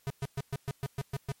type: tone bursts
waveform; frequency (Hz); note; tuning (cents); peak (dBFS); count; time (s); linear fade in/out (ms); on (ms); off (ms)
square; 137.4; C#3; -15; -31; 9; 0.07-1.318; 0; 32; 120
effects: white hiss -66 dBFS RMS until 1.4 s + MP3 64 kbps